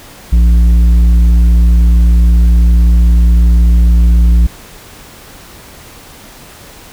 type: tone with tanh clipping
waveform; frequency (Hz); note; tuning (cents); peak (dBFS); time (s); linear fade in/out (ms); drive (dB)
sine; 58.1; A#1; -5; -5; 0.32-4.47; 10; 7
effects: pink hiss -35 dBFS RMS until 6.92 s